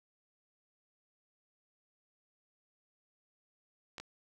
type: clicks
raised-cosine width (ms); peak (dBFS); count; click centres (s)
0.2; -26; 2; 3.982 / 4
effects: 11-bit